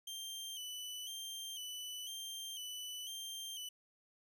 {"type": "tone with vibrato", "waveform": "sawtooth", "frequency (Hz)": 3074, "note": "G7", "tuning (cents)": -35, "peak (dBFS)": -40, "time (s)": [0.07, 3.69], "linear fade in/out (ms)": 5, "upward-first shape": "square", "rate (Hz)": 1, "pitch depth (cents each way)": 52, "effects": []}